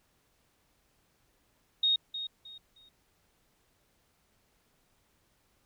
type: tone with echo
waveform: sine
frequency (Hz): 3729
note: A#7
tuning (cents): 0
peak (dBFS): -23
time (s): 1.83-1.96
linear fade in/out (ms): 5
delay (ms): 310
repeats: 3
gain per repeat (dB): -11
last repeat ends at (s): 2.89
effects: pink hiss -71 dBFS RMS until 5.65 s